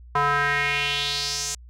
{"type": "tone with band-pass filter sweep", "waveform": "square", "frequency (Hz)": 143.9, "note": "D3", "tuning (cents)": -35, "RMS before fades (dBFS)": -24, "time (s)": [0.15, 1.55], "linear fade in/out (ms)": 5, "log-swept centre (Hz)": [1100, 7100], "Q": 3.2, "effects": ["added 60 Hz sine -42 dBFS peak until 1.69 s"]}